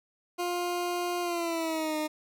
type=tone with pitch glide; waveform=20% pulse; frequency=352.5 to 306.9 Hz; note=F4 to D#4; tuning=+16 to -24 cents; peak=-24 dBFS; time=0.38-2.08 s; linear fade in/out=20 ms; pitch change=-240 cents; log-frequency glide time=1.21-1.97 s; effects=none